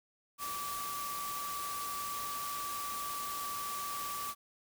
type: tone in noise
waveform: sine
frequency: 1156 Hz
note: D6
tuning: 28 cents flat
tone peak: -38 dBFS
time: 0.38-4.35 s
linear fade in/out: 50 ms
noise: white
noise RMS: -42 dBFS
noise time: 0.38-4.35 s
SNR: +1 dB
effects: none